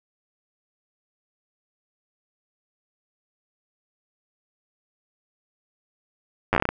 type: slowing click train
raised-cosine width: 0.5 ms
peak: -5 dBFS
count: 9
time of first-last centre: 6.53-6.69 s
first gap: 9 ms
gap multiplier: 1.22
effects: none

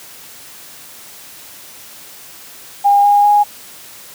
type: tone with pitch steps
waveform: sine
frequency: 809 / 817.5 / 826 Hz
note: G#5 / G#5 / G#5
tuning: -46 / -28 / -10 cents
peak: -7 dBFS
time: 2.84-3.44 s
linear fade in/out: 20 ms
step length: 200 ms
effects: white hiss -37 dBFS RMS until 4.14 s + high-pass 80 Hz 12 dB/octave

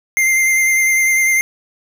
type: tone with vibrato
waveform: square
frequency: 2093 Hz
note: C7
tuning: in tune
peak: -12 dBFS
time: 0.17-1.41 s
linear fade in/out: 0 ms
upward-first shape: sine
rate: 10 Hz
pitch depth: 18 cents each way
effects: none

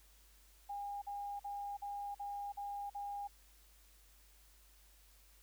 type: tone bursts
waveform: sine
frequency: 810 Hz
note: G#5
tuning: 43 cents flat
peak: -40 dBFS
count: 7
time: 0.69-3.276 s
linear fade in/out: 10 ms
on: 330 ms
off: 46 ms
effects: added 50 Hz sine -64 dBFS peak until 5.42 s + white hiss -67 dBFS RMS until 5.42 s

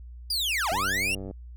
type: linear two-way sweep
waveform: 40% pulse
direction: down then up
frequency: 4978 to 615 to 2838 Hz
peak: -24 dBFS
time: 0.3-1.15 s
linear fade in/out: 5 ms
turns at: 0.7 s
type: click train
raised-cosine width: 2 ms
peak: -25 dBFS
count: 58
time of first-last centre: 0.72-1.311 s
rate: 96.5 Hz
effects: added 60 Hz sine -40 dBFS peak until 1.56 s

